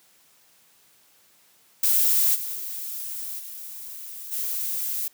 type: noise with level steps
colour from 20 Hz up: violet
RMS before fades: -20 / -31 / -33 / -38 / -28 dBFS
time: 1.83-5.08 s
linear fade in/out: 5 ms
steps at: 2.34 / 2.54 / 3.38 / 4.31 s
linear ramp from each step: 20 ms
effects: white hiss -59 dBFS RMS until 5.13 s + high-pass 100 Hz 12 dB/octave